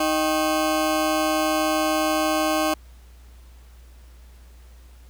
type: ring-modulated tone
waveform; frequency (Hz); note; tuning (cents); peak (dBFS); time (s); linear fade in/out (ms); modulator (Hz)
25% pulse; 466.2; A#4; 0; -13; 0-2.74; 5; 153
effects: added 60 Hz sine -44 dBFS peak until 5.09 s + pink hiss -57 dBFS RMS until 5.09 s